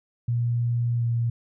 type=tone with pitch glide; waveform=sine; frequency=119.1 to 117.46 Hz; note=A#2 to A#2; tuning=+38 to +14 cents; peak=-21 dBFS; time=0.28-1.3 s; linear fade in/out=5 ms; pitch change=-24 cents; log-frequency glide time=0.97-1.04 s; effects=none